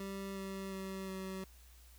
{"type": "tone with pitch steps", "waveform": "25% pulse", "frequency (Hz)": [195.4, 193.49, 191.6, 189.73], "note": ["G3", "G3", "G3", "F#3"], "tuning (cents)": [-5, -22, -39, 44], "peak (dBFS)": -37, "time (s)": [0, 1.44], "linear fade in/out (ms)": 2, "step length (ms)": 360, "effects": ["added 60 Hz sine -57 dBFS peak until 1.98 s", "white hiss -64 dBFS RMS until 1.98 s"]}